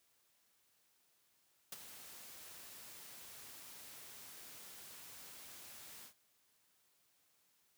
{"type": "noise with ADSR envelope", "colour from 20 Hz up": "white", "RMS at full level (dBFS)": -43, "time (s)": [1.72, 6.14], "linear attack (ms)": 5, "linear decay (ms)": 22, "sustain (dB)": -11, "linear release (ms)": 100, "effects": ["white hiss -75 dBFS RMS until 7.77 s", "high-pass 60 Hz 12 dB/octave"]}